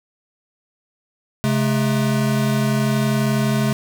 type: tone pair together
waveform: square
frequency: 135 / 214.3 Hz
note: C#3 / A3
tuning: -45 / -45 cents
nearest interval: minor sixth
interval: 800 cents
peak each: -20 dBFS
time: 1.44-3.73 s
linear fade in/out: 0 ms
effects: none